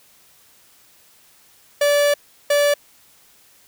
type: tone pair in turn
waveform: 45% pulse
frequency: 579 / 579 Hz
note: D5 / D5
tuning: -25 / -25 cents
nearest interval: unison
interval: 0 cents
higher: neither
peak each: -14 dBFS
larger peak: neither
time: 1.81-2.14 / 2.5-2.74 s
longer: first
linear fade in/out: 5 ms
effects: white hiss -53 dBFS RMS until 3.67 s